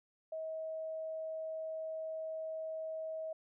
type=tone; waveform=sine; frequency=638 Hz; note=D#5; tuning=43 cents sharp; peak=-38 dBFS; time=0.32-3.33 s; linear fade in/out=5 ms; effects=none